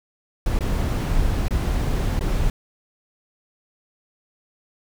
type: noise with dropouts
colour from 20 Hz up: brown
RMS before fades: -21 dBFS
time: 0.46-2.5 s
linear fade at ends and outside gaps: 2 ms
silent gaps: 0.59-0.607 / 1.483-1.507 / 2.193-2.209 s
effects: none